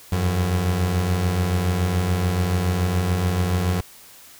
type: beating tone pair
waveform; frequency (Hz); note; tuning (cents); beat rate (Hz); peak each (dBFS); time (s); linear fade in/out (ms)
30% pulse; 83.8 / 90.8; E2 / F#2; +29 / -32; 7; -25 / -17; 0.12-3.81; 5
effects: white hiss -46 dBFS RMS until 4.39 s